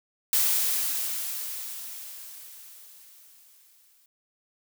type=noise with exponential decay; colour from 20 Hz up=blue; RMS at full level=-22 dBFS; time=0.33-4.06 s; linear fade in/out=1 ms; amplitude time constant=810 ms; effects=none